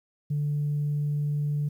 sine tone, 146.83 Hz, D3, in tune, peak -23 dBFS, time 0.3-1.69 s, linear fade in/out 10 ms, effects tanh soft clip ceiling -21 dBFS + 10-bit

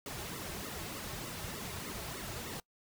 pink noise with flanger, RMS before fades -42 dBFS, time 0.06-2.6 s, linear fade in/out 2 ms, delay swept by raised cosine 1.2 to 4.2 ms, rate 3.3 Hz, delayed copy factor -0.8, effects noise-tail reverb RT60 0.1 s tail -23 dB re dry

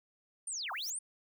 sine linear two-way sweep, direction down then up, 9370 to 688 to 9370 Hz, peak -36 dBFS, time 0.47-0.99 s, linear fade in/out 5 ms, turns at 0.72 s
violet noise with exponential growth, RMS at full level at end -42 dBFS, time 0.61-0.9 s, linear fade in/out 0 ms, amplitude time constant 63 ms
effects none

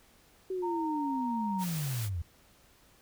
sine linear sweep, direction down, 380.4 to 77.78 Hz, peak -31 dBFS, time 0.5-2.22 s, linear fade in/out 5 ms
sine tone with pitch glide, 920 to 930.7 Hz, A#5 to A#5, -23 to -3 cents, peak -33 dBFS, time 0.62-1.65 s, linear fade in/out 20 ms, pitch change +20 cents, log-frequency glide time 0.9-1.22 s
white noise, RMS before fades -41 dBFS, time 1.58-2.1 s, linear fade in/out 50 ms
effects pink hiss -62 dBFS RMS until 3.01 s

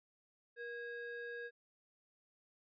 triangle ring-modulated tone, 1058 Hz, C6, 19 cents sharp, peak -38 dBFS, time 0.56-1.51 s, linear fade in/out 50 ms, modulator 583 Hz, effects resampled to 11025 Hz

